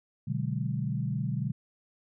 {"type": "chord", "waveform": "sine", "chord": "G# half-diminished seventh", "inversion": "first", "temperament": "equal", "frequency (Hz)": [123.47, 146.83, 185, 207.7], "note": ["B2", "D3", "F#3", "G#3"], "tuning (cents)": [0, 0, 0, 0], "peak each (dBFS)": [-32, -32, -36, -37], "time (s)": [0.27, 1.52], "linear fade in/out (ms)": 10, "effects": []}